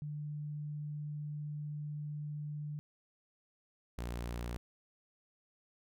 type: tone pair in turn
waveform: sine / sawtooth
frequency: 148.7 / 59.3 Hz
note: D3 / A#1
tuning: +22 / +30 cents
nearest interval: octave + major third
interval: 1592 cents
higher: first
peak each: -38 / -34 dBFS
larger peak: second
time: 0.02-2.79 / 3.98-4.57 s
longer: first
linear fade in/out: 0 ms
effects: none